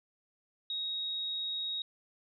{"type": "tone", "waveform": "sine", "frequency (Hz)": 3776, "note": "A#7", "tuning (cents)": 22, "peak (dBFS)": -33, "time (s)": [0.7, 1.82], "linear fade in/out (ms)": 2, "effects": []}